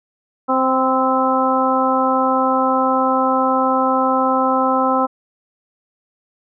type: harmonic tone with a mistuned harmonic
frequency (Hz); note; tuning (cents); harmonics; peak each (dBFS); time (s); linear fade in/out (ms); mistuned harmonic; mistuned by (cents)
261.6; C4; 0; 1 / 2 / 3 / 4 / 5; -20 / -20 / -20 / -20 / -20; 0.48-5.07; 20; 4; -21
effects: none